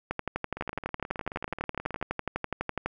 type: two click trains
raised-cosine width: 0.5 ms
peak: -22 / -14 dBFS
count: 28 / 34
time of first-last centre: 0.57-2.014 / 0.11-2.86 s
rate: 18.7 / 12 Hz
effects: none